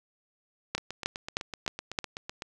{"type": "two click trains", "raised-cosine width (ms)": 0.2, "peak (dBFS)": [-19, -10], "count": [14, 5], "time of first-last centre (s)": [[0.78, 2.421], [0.75, 1.988]], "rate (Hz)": [7.92, 3.23], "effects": []}